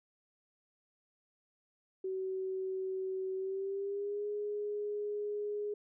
sine tone with pitch glide, 378.4 to 415 Hz, F#4 to G#4, +39 to -1 cents, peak -34 dBFS, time 2.04-5.74 s, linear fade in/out 5 ms, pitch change +160 cents, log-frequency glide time 3.35-4.27 s, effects none

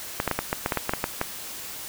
clicks, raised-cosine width 0.5 ms, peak -8 dBFS, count 12, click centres 0.201 / 0.277 / 0.313 / 0.39 / 0.529 / 0.661 / 0.722 / 0.773 / 0.894 / 0.936 / 1.041 / 1.214 s, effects white hiss -37 dBFS RMS until 1.88 s

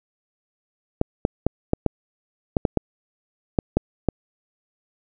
clicks, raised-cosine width 2 ms, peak -4 dBFS, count 11, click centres 1.014 / 1.251 / 1.466 / 1.734 / 1.863 / 2.568 / 2.652 / 2.773 / 3.588 / 3.77 / 4.087 s, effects none

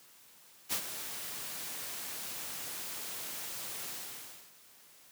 white noise with ADSR envelope, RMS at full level -31 dBFS, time 0.69-4.53 s, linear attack 38 ms, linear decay 83 ms, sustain -10 dB, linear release 630 ms, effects white hiss -59 dBFS RMS until 5.11 s + high-pass 100 Hz 12 dB/octave

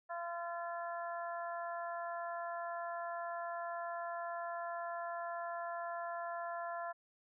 harmonic tone with a mistuned harmonic, 341.9 Hz, F4, 37 cents flat, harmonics 2 / 3 / 4 / 5, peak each -41 / -45 / -47 / -49 dBFS, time 0.09-6.93 s, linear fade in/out 20 ms, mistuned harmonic 5, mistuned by +17 cents, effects none

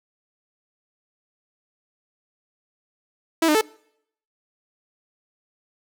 sawtooth tone with pitch steps, 326.9 / 303.1 / 437.3 Hz, E4 / D#4 / A4, -14 / -45 / -11 cents, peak -12 dBFS, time 3.42-3.612 s, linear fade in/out 5 ms, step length 64 ms, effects noise-tail reverb RT60 0.7 s tail -25 dB re dry

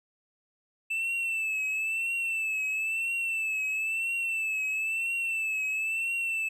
triangle tone with vibrato, 2646 Hz, E7, 6 cents sharp, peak -26 dBFS, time 0.9-6.49 s, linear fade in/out 10 ms, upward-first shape triangle, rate 1 Hz, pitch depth 68 cents each way, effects none

